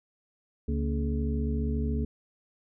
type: harmonic tone with a mistuned harmonic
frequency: 70.8 Hz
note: C#2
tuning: 37 cents sharp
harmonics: 1 / 2 / 3 / 4 / 6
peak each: -28 / -35 / -32 / -39 / -38 dBFS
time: 0.68-2.05 s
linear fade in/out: 5 ms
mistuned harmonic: 3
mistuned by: +130 cents
effects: none